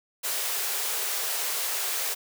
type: high-pass noise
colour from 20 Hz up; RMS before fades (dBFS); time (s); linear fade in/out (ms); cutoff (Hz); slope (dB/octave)
white; -29; 0.23-2.15; 20; 370; 96
effects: none